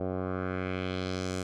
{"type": "tone with low-pass filter sweep", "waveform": "10% pulse", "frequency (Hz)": 92.5, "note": "F#2", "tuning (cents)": 0, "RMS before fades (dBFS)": -33, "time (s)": [0, 1.43], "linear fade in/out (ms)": 5, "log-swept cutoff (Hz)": [680, 8400], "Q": 1.8, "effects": []}